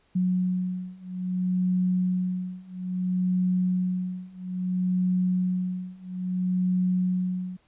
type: beating tone pair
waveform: sine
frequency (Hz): 182.4 / 183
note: F#3 / F#3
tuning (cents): -24 / -19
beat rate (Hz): 0.6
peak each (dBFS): -27 / -26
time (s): 0.15-7.57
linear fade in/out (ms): 10
effects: pink hiss -65 dBFS RMS until 7.67 s + resampled to 8000 Hz